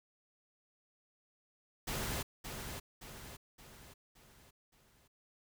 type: noise with echo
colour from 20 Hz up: pink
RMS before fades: -38 dBFS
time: 1.87-2.23 s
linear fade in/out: 10 ms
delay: 570 ms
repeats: 5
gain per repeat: -6 dB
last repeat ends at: 5.08 s
effects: none